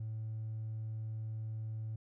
sine tone with hard clipping, 110 Hz, A2, in tune, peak -38 dBFS, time 0-1.96 s, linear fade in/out 5 ms, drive 1 dB, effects none

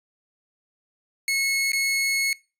sawtooth tone with dropouts, 2185 Hz, C#7, 26 cents flat, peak -18 dBFS, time 1.28-2.33 s, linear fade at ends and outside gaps 1 ms, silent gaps 1.719-1.732 s, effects noise-tail reverb RT60 0.3 s tail -22 dB re dry + resampled to 32000 Hz

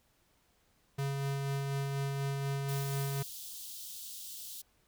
square tone with tremolo, 138.59 Hz, C#3, in tune, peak -32 dBFS, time 0.98-3.23 s, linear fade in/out 10 ms, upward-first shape sine, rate 4.1 Hz, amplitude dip 25%
white high-pass noise, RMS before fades -45 dBFS, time 2.68-4.62 s, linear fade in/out 10 ms, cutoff 3100 Hz, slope 48 dB/octave
effects pink hiss -71 dBFS RMS until 4.87 s

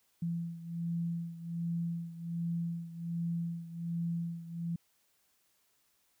sine beating tone pair, 168.6 / 169.9 Hz, E3 / F3, +39 / -47 cents, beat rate 1.3 Hz, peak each -35 / -39 dBFS, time 0.22-4.76 s, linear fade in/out 5 ms, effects white hiss -73 dBFS RMS until 6.2 s

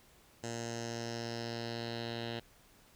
10% pulse tone with low-pass filter sweep, 116.54 Hz, A#2, in tune, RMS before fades -40 dBFS, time 0.43-2.4 s, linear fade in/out 10 ms, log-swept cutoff 7100 to 3600 Hz, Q 3.7, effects pink hiss -63 dBFS RMS until 2.95 s

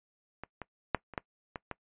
clicks, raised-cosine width 0.5 ms, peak -25 / -24 / -10 / -30 / -17 / -22 / -21 dBFS, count 7, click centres 0.436 / 0.617 / 0.947 / 1.137 / 1.178 / 1.558 / 1.713 s, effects noise-tail reverb RT60 0.1 s tail -22 dB re dry + resampled to 8000 Hz

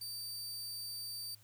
sawtooth tone, 4634 Hz, D8, 24 cents flat, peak -38 dBFS, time 0.01-1.35 s, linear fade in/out 5 ms, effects added 106 Hz sine -62 dBFS peak until 1.43 s + white hiss -66 dBFS RMS until 1.43 s

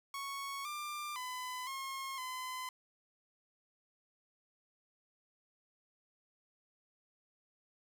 sawtooth tone with pitch steps, 1107 / 1190 / 1007 / 1077 / 1020 Hz, C#6 / D6 / B5 / C6 / C6, -3 / +22 / +33 / +50 / -44 cents, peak -36 dBFS, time 0.14-2.69 s, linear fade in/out 2 ms, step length 510 ms, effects none

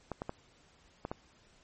clicks, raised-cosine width 1 ms, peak -22 dBFS, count 5, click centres 0.117 / 0.219 / 0.294 / 1.051 / 1.115 s, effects pink hiss -64 dBFS RMS until 1.63 s + MP3 32 kbps

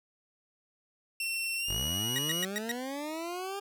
sawtooth tone with pitch glide, 2710 to 2905 Hz, E7 to F#7, +47 to -32 cents, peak -28 dBFS, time 1.2-2.44 s, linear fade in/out 2 ms, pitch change +121 cents, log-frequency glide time 1.57-1.77 s
20% pulse linear sweep, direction up, 41.2 to 404.5 Hz, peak -30 dBFS, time 1.68-3.6 s, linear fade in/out 10 ms
sawtooth tone bursts, 1900 Hz, A#6, 33 cents sharp, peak -27 dBFS, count 5, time 2.16-2.715 s, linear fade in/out 0 ms, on 23 ms, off 110 ms
effects none

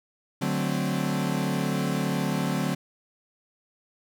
40% pulse chord, D dominant seventh, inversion none, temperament equal, 146.83 / 185 / 220 / 261.6 Hz, D3 / F#3 / A3 / C4, 0 / 0 / 0 / 0 cents, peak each -29 / -28 / -32 / -30 dBFS, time 0.41-2.75 s, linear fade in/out 10 ms, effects none

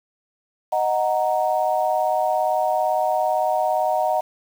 sine chord, D# minor, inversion none, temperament equal, 622.3 / 740 / 932.3 Hz, D#5 / F#5 / A#5, 0 / 0 / 0 cents, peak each -22 / -21 / -25 dBFS, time 0.72-4.21 s, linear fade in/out 10 ms, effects 7-bit

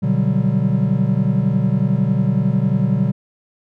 triangle chord, G major seventh, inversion first, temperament equal, 123.47 / 146.83 / 185 / 196 Hz, B2 / D3 / F#3 / G3, 0 / 0 / 0 / 0 cents, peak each -18 dBFS, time 0.02-3.12 s, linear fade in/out 20 ms, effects none

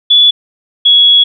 sine tone pair in turn, 3433 / 3353 Hz, A7 / G#7, -43 / +16 cents, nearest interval unison, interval 41 cents, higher first, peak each -3 dBFS, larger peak neither, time 0.1-0.31 / 0.85-1.24 s, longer second, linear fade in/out 10 ms, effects none

